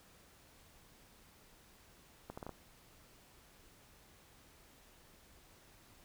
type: accelerating click train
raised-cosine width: 1 ms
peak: -30 dBFS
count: 5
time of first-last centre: 2.3-2.493 s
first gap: 75 ms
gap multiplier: 0.71
effects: pink hiss -63 dBFS RMS until 6.04 s